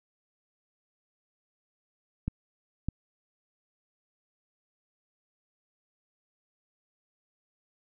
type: clicks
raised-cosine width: 5 ms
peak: -17 dBFS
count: 2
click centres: 2.28 / 2.886 s
effects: none